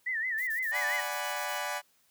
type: tone with vibrato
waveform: sine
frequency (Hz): 1896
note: A#6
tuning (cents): +29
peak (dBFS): -29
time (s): 0.06-1.01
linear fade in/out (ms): 10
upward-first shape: sine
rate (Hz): 5.9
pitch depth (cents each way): 140
type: noise bursts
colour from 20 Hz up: violet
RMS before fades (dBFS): -45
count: 10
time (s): 0.38-1.576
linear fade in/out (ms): 0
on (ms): 89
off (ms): 34
type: chord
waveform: 20% pulse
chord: G# half-diminished seventh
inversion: second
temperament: equal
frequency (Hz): 587.3 / 740 / 830.6 / 987.8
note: D5 / F#5 / G#5 / B5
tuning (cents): 0 / 0 / 0 / 0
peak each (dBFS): -33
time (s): 0.71-1.82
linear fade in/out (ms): 50
effects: white hiss -68 dBFS RMS until 2.1 s + high-pass 80 Hz 12 dB/octave